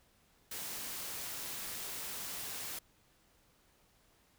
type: noise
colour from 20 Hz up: white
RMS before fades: -42 dBFS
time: 0.51-2.79 s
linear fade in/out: 5 ms
effects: pink hiss -69 dBFS RMS until 4.38 s